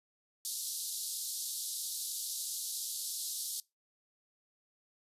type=band-pass noise; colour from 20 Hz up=white; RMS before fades=-39 dBFS; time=0.45-3.6 s; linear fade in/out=0 ms; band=3700 to 13000 Hz; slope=48 dB/octave; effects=noise-tail reverb RT60 0.2 s tail -22 dB re dry + resampled to 32000 Hz